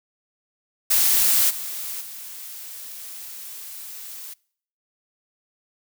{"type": "noise with level steps", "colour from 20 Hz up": "blue", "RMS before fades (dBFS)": [-18, -31, -37], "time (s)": [0.9, 4.34], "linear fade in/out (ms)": 10, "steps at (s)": [1.49, 2], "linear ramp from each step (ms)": 20, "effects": ["noise-tail reverb RT60 0.6 s tail -25 dB re dry"]}